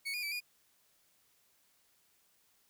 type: tone with pitch steps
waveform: 30% pulse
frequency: 2222 / 2436 / 2311 / 2440 Hz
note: C#7 / D#7 / D7 / D#7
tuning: +4 / -37 / -28 / -34 cents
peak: -33 dBFS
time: 0.05-0.406 s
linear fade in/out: 20 ms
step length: 89 ms
effects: white hiss -71 dBFS RMS until 2.69 s